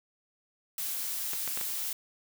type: noise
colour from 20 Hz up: blue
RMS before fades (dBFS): -34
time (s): 0.78-1.93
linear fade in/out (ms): 2
type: clicks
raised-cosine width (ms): 0.3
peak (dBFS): -21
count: 4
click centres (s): 1.334 / 1.477 / 1.574 / 1.612
effects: none